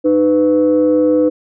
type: tone pair together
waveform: sine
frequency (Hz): 306.7 / 499.6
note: D#4 / B4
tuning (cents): -25 / +20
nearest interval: minor sixth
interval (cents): 845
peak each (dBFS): -11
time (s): 0.04-1.3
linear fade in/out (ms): 20
effects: tanh soft clip ceiling -4 dBFS